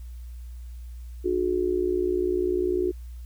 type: tone with amplitude modulation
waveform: sine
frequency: 362.6 Hz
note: F#4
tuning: 35 cents flat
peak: -18 dBFS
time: 1.24-2.92 s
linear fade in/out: 20 ms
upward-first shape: sine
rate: 60.1 Hz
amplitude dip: 85%
effects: added 60 Hz sine -36 dBFS peak until 3.25 s + white hiss -61 dBFS RMS until 3.25 s